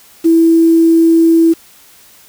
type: tone with quantisation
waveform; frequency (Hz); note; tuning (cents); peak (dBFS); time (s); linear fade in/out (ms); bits
sine; 329.6; E4; 0; -5; 0.24-1.54; 20; 5
effects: white hiss -43 dBFS RMS until 2.28 s